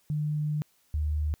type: tone pair in turn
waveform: sine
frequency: 150.5 / 75.64 Hz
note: D3 / D#2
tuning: +43 / -48 cents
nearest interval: octave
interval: 1191 cents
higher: first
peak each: -26 / -25 dBFS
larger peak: second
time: 0.1-0.62 / 0.94-1.34 s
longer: first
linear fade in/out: 0 ms
effects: white hiss -67 dBFS RMS until 1.4 s